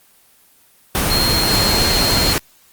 sine tone in noise, 4231 Hz, C8, 19 cents sharp, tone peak -17 dBFS, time 1.1-2.33 s, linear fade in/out 0 ms, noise pink, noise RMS -17 dBFS, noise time 0.95-2.38 s, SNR -3 dB, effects white hiss -52 dBFS RMS until 2.72 s + Opus 24 kbps

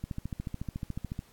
click train, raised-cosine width 5 ms, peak -22 dBFS, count 17, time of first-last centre 0.04-1.191 s, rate 13.9 Hz, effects pink hiss -61 dBFS RMS until 1.32 s + AAC 64 kbps

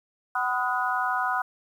harmonic tone with a mistuned harmonic, 250.6 Hz, B3, 25 cents sharp, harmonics 3 / 4 / 5 / 6, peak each -29 / -29 / -29 / -29 dBFS, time 0.35-1.42 s, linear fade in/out 5 ms, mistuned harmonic 6, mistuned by -50 cents, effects 9-bit

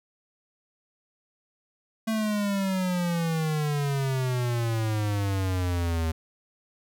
square exponential sweep, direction down, 224 to 79.8 Hz, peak -25 dBFS, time 2.07-6.12 s, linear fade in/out 10 ms, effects none

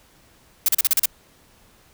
blue noise bursts, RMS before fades -17 dBFS, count 7, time 0.66-1.057 s, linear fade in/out 2 ms, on 25 ms, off 37 ms, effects pink hiss -55 dBFS RMS until 1.93 s

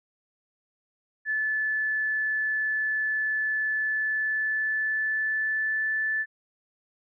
sine tone with pitch glide, 1737 to 1750.1 Hz, A6 to A6, -23 to -10 cents, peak -24 dBFS, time 1.25-6.26 s, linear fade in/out 50 ms, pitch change +13 cents, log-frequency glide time 3.75-5.89 s, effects none

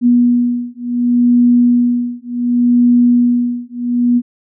sine beating tone pair, 242.1 / 242.78 Hz, B3 / B3, -34 / -29 cents, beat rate 0.68 Hz, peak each -12 dBFS, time 0.01-4.22 s, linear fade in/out 50 ms, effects none

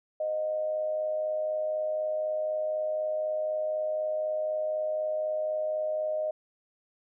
sine tone with amplitude modulation, 619 Hz, D#5, 9 cents flat, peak -25 dBFS, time 0.2-6.31 s, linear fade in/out 5 ms, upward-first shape sine, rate 104 Hz, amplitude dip 45%, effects none

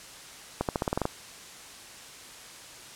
accelerating click train, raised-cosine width 1 ms, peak -12 dBFS, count 9, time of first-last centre 0.61-1.054 s, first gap 78 ms, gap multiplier 0.9, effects white hiss -46 dBFS RMS until 2.95 s + low-pass 9000 Hz 12 dB/octave

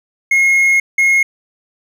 triangle tone bursts at uneven times, 2157 Hz, C#7, 48 cents flat, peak -7 dBFS, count 2, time 0.31-0.8 / 0.98-1.23 s, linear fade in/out 5 ms, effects none

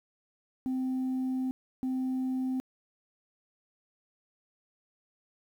sine tone bursts at uneven times, 258.8 Hz, C4, 19 cents flat, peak -26 dBFS, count 2, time 0.66-1.51 / 1.83-2.6 s, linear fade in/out 0 ms, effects tanh soft clip ceiling -27 dBFS + 10-bit

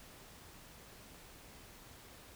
silence, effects pink hiss -56 dBFS RMS until 2.35 s

